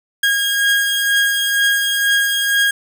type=beating tone pair; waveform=30% pulse; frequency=1631 / 1633.1 Hz; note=G#6 / G#6; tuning=-32 / -30 cents; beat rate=2.1 Hz; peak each=-12 / -19 dBFS; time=0.23-2.71 s; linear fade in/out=5 ms; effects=none